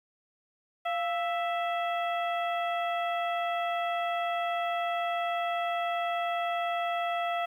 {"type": "harmonic tone with a mistuned harmonic", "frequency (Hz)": 659.3, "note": "E5", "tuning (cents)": 0, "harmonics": [1, 2, 3, 4, 5], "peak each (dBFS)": [-29, -35, -39, -41, -43], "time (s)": [0.85, 7.46], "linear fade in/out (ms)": 10, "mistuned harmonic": 1, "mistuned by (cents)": 85, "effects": ["10-bit"]}